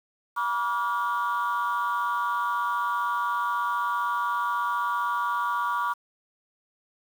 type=tone cluster; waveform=sine; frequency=965 / 1154 / 1418 Hz; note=B5 / D6 / F6; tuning=-40 / -31 / +26 cents; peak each=-27 / -26 / -30 dBFS; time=0.36-5.94 s; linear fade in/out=20 ms; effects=tanh soft clip ceiling -19 dBFS + 8-bit